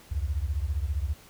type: beating tone pair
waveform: sine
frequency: 67.3 / 82.3 Hz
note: C2 / E2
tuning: +49 / -2 cents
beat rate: 15 Hz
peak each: -28 / -30 dBFS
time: 0.11-1.14 s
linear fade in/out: 10 ms
effects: pink hiss -53 dBFS RMS until 1.29 s